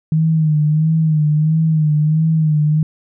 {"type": "tone with vibrato", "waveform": "sine", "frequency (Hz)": 155.56, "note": "D#3", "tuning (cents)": 0, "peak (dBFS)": -11, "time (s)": [0.12, 2.83], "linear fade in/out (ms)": 2, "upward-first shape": "sine", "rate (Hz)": 1.5, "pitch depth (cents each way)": 59, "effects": []}